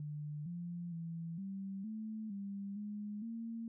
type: tone with pitch steps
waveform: sine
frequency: 148.9 / 173.2 / 166.2 / 194.4 / 217.9 / 198.9 / 208 / 228.6 Hz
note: D3 / F3 / E3 / G3 / A3 / G3 / G#3 / A#3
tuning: +24 / -14 / +15 / -14 / -17 / +25 / +3 / -34 cents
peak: -40 dBFS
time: 0-3.68 s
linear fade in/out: 2 ms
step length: 460 ms
effects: none